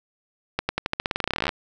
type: accelerating click train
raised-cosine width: 0.3 ms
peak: -7 dBFS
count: 23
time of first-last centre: 0.59-1.492 s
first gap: 100 ms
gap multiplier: 0.9
effects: none